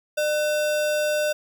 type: tone with sample-and-hold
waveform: sine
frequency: 600 Hz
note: D5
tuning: 37 cents sharp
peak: -20 dBFS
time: 0.17-1.33 s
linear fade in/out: 10 ms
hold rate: 2100 Hz
effects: none